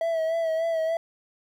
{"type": "tone with vibrato", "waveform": "triangle", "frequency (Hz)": 653, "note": "E5", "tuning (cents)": -17, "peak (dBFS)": -21, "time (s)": [0.01, 0.97], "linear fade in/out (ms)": 2, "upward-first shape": "sine", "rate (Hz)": 3.4, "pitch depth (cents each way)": 38, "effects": ["10-bit"]}